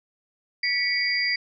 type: tone cluster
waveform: sine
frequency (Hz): 1958 / 2236 / 4771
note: B6 / C#7 / D8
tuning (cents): -15 / +14 / +26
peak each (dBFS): -26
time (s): 0.63-1.36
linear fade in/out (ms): 5
effects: none